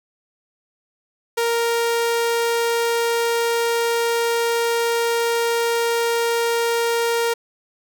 sawtooth tone, 466.2 Hz, A#4, in tune, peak -14 dBFS, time 1.37-7.34 s, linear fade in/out 10 ms, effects none

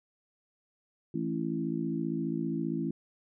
harmonic tone with a mistuned harmonic, 55 Hz, A1, in tune, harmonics 3 / 4 / 5 / 6, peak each -35 / -35 / -35 / -35 dBFS, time 1.14-2.91 s, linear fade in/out 5 ms, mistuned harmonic 6, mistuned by +17 cents, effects none

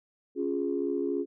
sine chord, Db major, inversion none, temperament equal with one note detuned, 277.2 / 351.7 / 415.3 Hz, Db4 / F4 / Ab4, 0 / +12 / 0 cents, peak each -31 dBFS, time 0.35-1.26 s, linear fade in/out 50 ms, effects tanh soft clip ceiling -17 dBFS

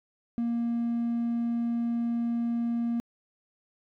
triangle tone, 234.6 Hz, A#3, 11 cents sharp, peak -23 dBFS, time 0.38-3 s, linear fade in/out 0 ms, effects tanh soft clip ceiling -20 dBFS

